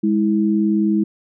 sine tone pair together, 206.1 / 324.9 Hz, G#3 / E4, -13 / -25 cents, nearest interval minor sixth, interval 788 cents, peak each -16 / -18 dBFS, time 0.03-1.04 s, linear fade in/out 10 ms, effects none

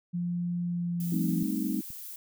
sine tone with pitch glide, 174.61 to 172.31 Hz, F3 to F3, 0 to -23 cents, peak -28 dBFS, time 0.13-1.44 s, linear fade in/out 20 ms, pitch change -23 cents, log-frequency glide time 0.62-1.05 s
violet noise, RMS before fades -42 dBFS, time 1-2.16 s, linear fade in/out 2 ms
sine chord, A half-diminished seventh, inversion third, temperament equal, 196 / 220 / 261.6 / 311.1 Hz, G3 / A3 / C4 / Eb4, 0 / 0 / 0 / 0 cents, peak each -33 dBFS, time 1.12-1.81 s, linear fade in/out 5 ms
clicks, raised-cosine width 5 ms, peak -35 dBFS, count 2, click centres 1.429 / 1.904 s
effects none

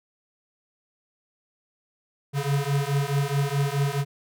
square beating tone pair, 138.6 / 143.3 Hz, C#3 / D3, 0 / -42 cents, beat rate 4.7 Hz, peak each -26 dBFS, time 2.33-4.05 s, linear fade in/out 50 ms, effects none

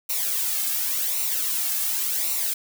blue noise with flanger, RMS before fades -25 dBFS, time 0.09-2.54 s, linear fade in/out 10 ms, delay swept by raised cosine 0.6 to 2.1 ms, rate 0.9 Hz, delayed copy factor -0.65, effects none

